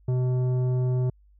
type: tone with tanh clipping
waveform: sine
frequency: 126.5 Hz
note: B2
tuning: 42 cents sharp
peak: -23 dBFS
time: 0.08-1.1 s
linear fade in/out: 5 ms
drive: 11 dB
effects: added 50 Hz sine -54 dBFS peak until 1.39 s